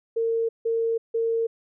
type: tone bursts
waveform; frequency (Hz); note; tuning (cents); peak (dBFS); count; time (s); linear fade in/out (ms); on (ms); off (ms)
sine; 456.6; A#4; -36; -21; 3; 0.16-1.47; 10; 330; 160
effects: none